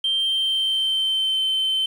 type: tone with pitch glide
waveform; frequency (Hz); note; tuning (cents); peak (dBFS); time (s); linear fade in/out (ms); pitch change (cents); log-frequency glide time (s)
sine; 3150 to 3087; G7 to G7; +8 to -27; -17; 0.04-1.86; 5; -35; 0.19-1.37
effects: tanh soft clip ceiling -17 dBFS + 8-bit